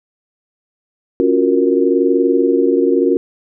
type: chord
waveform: sine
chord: Gb major seventh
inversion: second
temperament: equal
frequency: 277.2 / 349.2 / 370 / 466.2 Hz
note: Db4 / F4 / Gb4 / Bb4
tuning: 0 / 0 / 0 / 0 cents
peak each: -16 dBFS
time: 1.2-3.17 s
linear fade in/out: 0 ms
effects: none